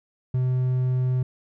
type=tone; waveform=triangle; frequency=127.5 Hz; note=C3; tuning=44 cents flat; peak=-18 dBFS; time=0.34-1.23 s; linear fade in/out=5 ms; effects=none